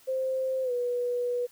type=tone with pitch glide; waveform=sine; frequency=523.3 to 488.3 Hz; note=C5 to B4; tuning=0 to -20 cents; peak=-26 dBFS; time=0.07-1.47 s; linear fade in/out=20 ms; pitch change=-120 cents; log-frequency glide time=0.63-0.72 s; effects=white hiss -58 dBFS RMS until 1.51 s